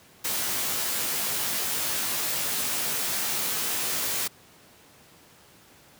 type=noise with comb filter; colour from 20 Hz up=white; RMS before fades=-28 dBFS; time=0.24-4.28 s; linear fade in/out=10 ms; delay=17 ms; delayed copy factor=-0.95; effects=pink hiss -54 dBFS RMS until 5.99 s + high-pass 100 Hz 12 dB/octave